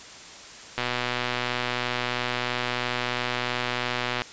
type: click train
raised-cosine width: 0.3 ms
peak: -10 dBFS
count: 424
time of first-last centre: 0.78-4.219 s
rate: 123 Hz
effects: white hiss -43 dBFS RMS until 4.32 s + resampled to 16000 Hz